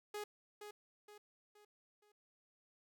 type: tone with echo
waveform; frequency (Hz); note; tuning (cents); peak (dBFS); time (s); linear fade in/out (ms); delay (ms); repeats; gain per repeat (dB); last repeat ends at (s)
sawtooth; 416.8; G#4; +6; -38; 0.14-0.24; 5; 470; 4; -7; 2.12
effects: none